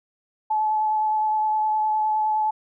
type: tone with vibrato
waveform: sine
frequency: 861 Hz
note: A5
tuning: 38 cents flat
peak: -19 dBFS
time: 0.5-2.51 s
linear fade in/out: 10 ms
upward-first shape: sine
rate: 9.7 Hz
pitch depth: 13 cents each way
effects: none